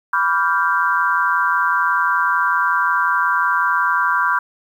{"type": "chord", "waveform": "sine", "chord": "G dominant seventh", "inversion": "first", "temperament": "equal with one note detuned", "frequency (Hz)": [987.8, 1153.1, 1396.9, 1568], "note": ["B5", "D6", "F6", "G6"], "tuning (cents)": [0, -32, 0, 0], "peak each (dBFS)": -20, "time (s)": [0.13, 4.39], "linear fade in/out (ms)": 5, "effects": ["8-bit"]}